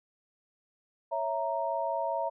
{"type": "chord", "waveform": "sine", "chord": "A# diminished", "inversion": "first", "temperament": "equal", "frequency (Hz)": [554.4, 659.3, 932.3], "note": ["C#5", "E5", "A#5"], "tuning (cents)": [0, 0, 0], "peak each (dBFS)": [-35, -32, -32], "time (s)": [1.11, 2.3], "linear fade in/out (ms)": 20, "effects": []}